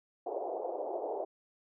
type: band-pass noise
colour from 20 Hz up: white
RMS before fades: -37 dBFS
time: 0.26-1.25 s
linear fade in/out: 10 ms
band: 360 to 770 Hz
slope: 48 dB/octave
effects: none